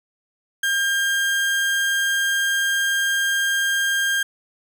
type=tone; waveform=35% pulse; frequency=1603 Hz; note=G6; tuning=38 cents sharp; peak=-17 dBFS; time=0.63-4.23 s; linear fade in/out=5 ms; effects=none